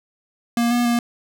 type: tone with pitch steps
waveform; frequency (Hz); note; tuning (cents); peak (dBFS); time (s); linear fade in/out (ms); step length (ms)
square; 235.7 / 241.2 / 237.3; A#3 / B3 / A#3; +19 / -41 / +31; -17; 0.57-0.99; 2; 140
effects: none